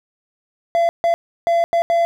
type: tone bursts at uneven times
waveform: triangle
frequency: 679 Hz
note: F5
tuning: 49 cents flat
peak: -11 dBFS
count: 5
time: 0.75-0.89 / 1.04-1.14 / 1.47-1.64 / 1.73-1.82 / 1.9-2.05 s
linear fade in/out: 0 ms
effects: none